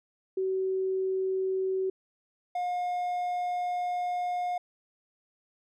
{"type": "tone pair in turn", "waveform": ["sine", "triangle"], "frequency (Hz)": [378.9, 715.3], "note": ["F#4", "F5"], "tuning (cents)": [41, 41], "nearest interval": "major seventh", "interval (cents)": 1100, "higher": "second", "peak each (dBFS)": -26, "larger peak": "neither", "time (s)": [[0.37, 1.9], [2.55, 4.58]], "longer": "second", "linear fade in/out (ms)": 5, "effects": []}